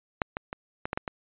clicks, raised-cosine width 0.5 ms, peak -9 / -16 / -19 / -15 / -14 / -13 / -17 dBFS, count 7, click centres 0.218 / 0.369 / 0.529 / 0.855 / 0.931 / 0.975 / 1.078 s, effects resampled to 8000 Hz

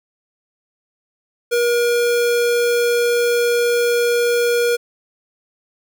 square tone, 477.3 Hz, A#4, 41 cents sharp, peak -15 dBFS, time 1.51-4.77 s, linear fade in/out 20 ms, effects none

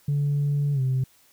sine tone with pitch glide, 144 to 130.53 Hz, D3 to C3, -34 to -4 cents, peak -19 dBFS, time 0.08-1.04 s, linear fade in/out 5 ms, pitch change -170 cents, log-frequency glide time 0.73-0.81 s, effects tanh soft clip ceiling -18 dBFS + white hiss -59 dBFS RMS until 1.32 s

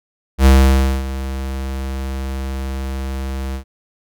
square tone with ADSR envelope, 66.6 Hz, C2, 31 cents sharp, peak -6 dBFS, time 0.38-3.64 s, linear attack 78 ms, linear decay 570 ms, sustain -16 dB, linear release 92 ms, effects none

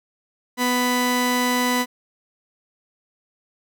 sawtooth tone pair together, 248 / 992 Hz, B3 / B5, +7 / +7 cents, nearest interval 2 octaves, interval 2400 cents, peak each -17 dBFS, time 0.57-1.86 s, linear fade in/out 50 ms, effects none

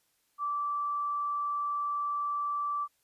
sine tone, 1164 Hz, D6, 16 cents flat, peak -29 dBFS, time 0.38-2.88 s, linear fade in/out 50 ms, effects white hiss -73 dBFS RMS until 3.03 s + resampled to 32000 Hz

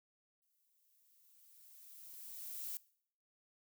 violet noise with exponential growth, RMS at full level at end -42 dBFS, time 0.42-2.77 s, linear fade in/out 0 ms, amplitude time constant 510 ms, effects noise-tail reverb RT60 0.6 s tail -21 dB re dry

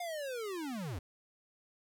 square linear sweep, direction down, 718 to 74.2 Hz, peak -38 dBFS, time 0-0.99 s, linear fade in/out 5 ms, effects none

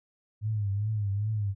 sine tone with vibrato, 103.83 Hz, G#2, in tune, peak -26 dBFS, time 0.41-1.55 s, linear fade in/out 50 ms, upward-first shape triangle, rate 2.5 Hz, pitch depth 110 cents each way, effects none

